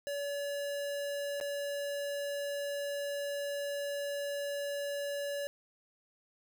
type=tone with dropouts; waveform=square; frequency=570 Hz; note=C#5; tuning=48 cents sharp; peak=-35 dBFS; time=0.07-5.47 s; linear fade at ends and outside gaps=0 ms; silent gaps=1.401-1.411 s; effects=none